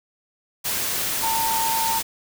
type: tone in noise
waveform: sine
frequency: 904 Hz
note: A5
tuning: 47 cents sharp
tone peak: -22 dBFS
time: 1.22-2 s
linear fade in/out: 20 ms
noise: white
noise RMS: -25 dBFS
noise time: 0.64-2.03 s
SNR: 0 dB
effects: none